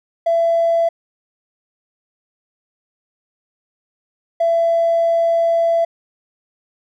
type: tone pair in turn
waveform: triangle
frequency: 670 / 670 Hz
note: E5 / E5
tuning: +28 / +28 cents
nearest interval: unison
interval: 0 cents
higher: neither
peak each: -9 dBFS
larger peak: neither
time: 0.26-0.89 / 4.4-5.85 s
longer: second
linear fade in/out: 10 ms
effects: tanh soft clip ceiling -10 dBFS